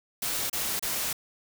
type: noise with dropouts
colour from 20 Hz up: white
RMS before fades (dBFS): -30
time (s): 0.22-1.13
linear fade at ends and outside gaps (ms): 5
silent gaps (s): 0.498-0.529 / 0.795-0.825
effects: none